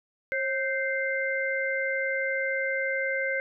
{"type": "tone cluster", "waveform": "sine", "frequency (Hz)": [538, 1557, 2088], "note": ["C5", "G6", "C7"], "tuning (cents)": [48, -12, -4], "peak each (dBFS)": -30, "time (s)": [0.32, 3.4], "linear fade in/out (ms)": 0, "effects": []}